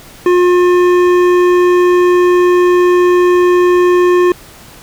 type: tone with hard clipping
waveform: sine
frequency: 357 Hz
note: F4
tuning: 38 cents sharp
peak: -8 dBFS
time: 0.26-4.32 s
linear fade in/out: 2 ms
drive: 12 dB
effects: pink hiss -37 dBFS RMS until 4.82 s